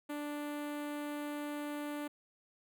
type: tone with notch filter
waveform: sawtooth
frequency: 293.7 Hz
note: D4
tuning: in tune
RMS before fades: -40 dBFS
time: 0.09-2.08 s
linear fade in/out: 10 ms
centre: 5400 Hz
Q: 0.88
effects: none